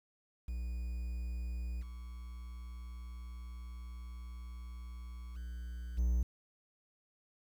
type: tone with level steps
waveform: triangle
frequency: 60 Hz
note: B1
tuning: 49 cents flat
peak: -34 / -41 / -38 / -26 dBFS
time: 0.48-6.23 s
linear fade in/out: 5 ms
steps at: 1.81 / 5.35 / 5.97 s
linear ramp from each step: 20 ms
effects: 10-bit